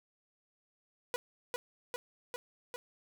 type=tone with echo; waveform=sawtooth; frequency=489 Hz; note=B4; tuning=17 cents flat; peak=-28 dBFS; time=1.14-1.16 s; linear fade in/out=0 ms; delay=400 ms; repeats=4; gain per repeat=-2 dB; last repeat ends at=2.76 s; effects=none